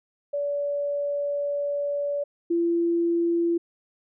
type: tone pair in turn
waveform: sine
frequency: 574 / 339.7 Hz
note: D5 / F4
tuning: -40 / -48 cents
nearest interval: major sixth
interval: 908 cents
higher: first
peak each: -24 / -20 dBFS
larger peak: second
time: 0.33-2.24 / 2.5-3.58 s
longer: first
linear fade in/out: 10 ms
effects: none